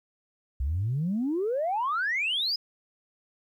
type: exponential sweep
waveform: sine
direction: up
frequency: 61.5 to 5130 Hz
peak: -24 dBFS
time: 0.6-2.56 s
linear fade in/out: 5 ms
effects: tanh soft clip ceiling -21 dBFS + 11-bit